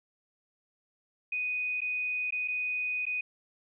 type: tone with dropouts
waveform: sine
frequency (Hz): 2489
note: D#7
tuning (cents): 0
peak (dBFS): -29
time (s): 1.32-3.21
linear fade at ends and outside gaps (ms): 5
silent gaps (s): 1.807-1.816 / 2.307-2.323 / 2.477-2.482 / 3.055-3.065
effects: none